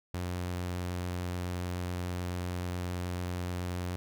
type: tone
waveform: sawtooth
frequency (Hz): 89.3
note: F2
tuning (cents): +39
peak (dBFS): -29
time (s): 0.14-3.96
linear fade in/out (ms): 0
effects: none